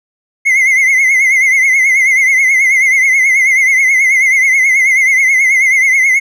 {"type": "tone with vibrato", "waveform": "triangle", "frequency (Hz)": 2102, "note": "C7", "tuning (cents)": 7, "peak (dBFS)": -5, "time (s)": [0.45, 6.2], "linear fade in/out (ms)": 20, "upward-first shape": "triangle", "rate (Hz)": 9.3, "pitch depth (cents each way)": 94, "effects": []}